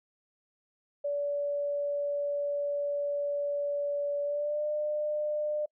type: tone with pitch glide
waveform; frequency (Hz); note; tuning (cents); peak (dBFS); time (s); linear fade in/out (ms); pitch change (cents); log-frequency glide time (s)
sine; 575 to 600.5; D5 to D5; -37 to +38; -28; 1.04-5.66; 10; +75; 4.23-4.64
effects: noise-tail reverb RT60 0.1 s tail -26 dB re dry